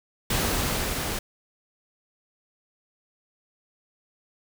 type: noise with level ramp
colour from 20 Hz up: pink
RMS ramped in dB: -24 to -30 dBFS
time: 0.3-1.19 s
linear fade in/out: 5 ms
effects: none